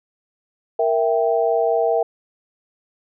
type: chord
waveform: sine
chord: E diminished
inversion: second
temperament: equal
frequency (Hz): 466.2 / 659.3 / 784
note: Bb4 / E5 / G5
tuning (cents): 0 / 0 / 0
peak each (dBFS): -19 / -19 / -23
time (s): 0.79-2.03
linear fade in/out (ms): 5
effects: none